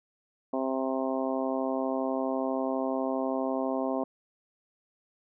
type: harmonic tone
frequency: 132.2 Hz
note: C3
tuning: 18 cents sharp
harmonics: 2 / 3 / 4 / 5 / 6 / 7 / 8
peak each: -31 / -36 / -34 / -33 / -39 / -40 / -40 dBFS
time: 0.53-4.04 s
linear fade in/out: 5 ms
effects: none